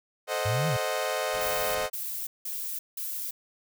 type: chord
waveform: sawtooth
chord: A diminished seventh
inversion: none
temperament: equal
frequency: 440 / 523.3 / 622.3 / 740 Hz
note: A4 / C5 / Eb5 / Gb5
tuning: 0 / 0 / 0 / 0 cents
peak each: -32 / -28 / -27 / -31 dBFS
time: 0.27-1.9 s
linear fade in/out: 50 ms
type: exponential two-way sweep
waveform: sine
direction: up then down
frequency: 98 to 165.7 to 108.8 Hz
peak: -26 dBFS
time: 0.45-0.77 s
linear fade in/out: 10 ms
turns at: 0.68 s
type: noise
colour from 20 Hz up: pink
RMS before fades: -43 dBFS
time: 1.33-1.87 s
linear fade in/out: 10 ms
type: noise bursts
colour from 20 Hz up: violet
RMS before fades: -34 dBFS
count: 4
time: 1.41-3.31 s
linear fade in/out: 5 ms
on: 340 ms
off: 180 ms
effects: none